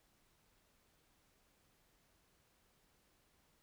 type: silence
effects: pink hiss -74 dBFS RMS until 3.62 s